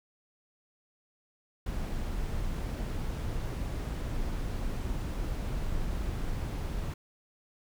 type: noise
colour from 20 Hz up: brown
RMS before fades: -33 dBFS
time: 1.66-6.94 s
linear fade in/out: 5 ms
effects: none